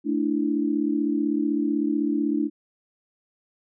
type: chord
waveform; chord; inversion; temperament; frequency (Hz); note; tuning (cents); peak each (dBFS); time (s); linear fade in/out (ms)
sine; A suspended fourth; none; equal; 220 / 293.7 / 329.6; A3 / D4 / E4; 0 / 0 / 0; -28 / -23 / -27; 0.04-2.5; 50
effects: none